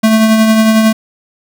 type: tone with tremolo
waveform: square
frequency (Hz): 220.2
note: A3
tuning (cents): +2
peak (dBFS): -5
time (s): 0.03-0.93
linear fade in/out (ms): 10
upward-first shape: triangle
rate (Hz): 11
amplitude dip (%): 40
effects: none